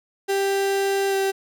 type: tone with pitch glide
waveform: 35% pulse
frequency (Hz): 393.2 to 388.9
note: G4 to G4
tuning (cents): +5 to -14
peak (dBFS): -18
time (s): 0.28-1.32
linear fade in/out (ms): 20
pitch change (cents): -19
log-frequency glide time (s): 1.09-1.15
effects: none